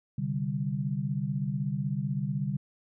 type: chord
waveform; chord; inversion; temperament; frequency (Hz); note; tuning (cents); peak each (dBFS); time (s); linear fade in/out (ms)
sine; C suspended second; none; equal; 130.81 / 146.83 / 196; C3 / D3 / G3; 0 / 0 / 0; -33 / -31 / -33; 0.18-2.57; 5
effects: none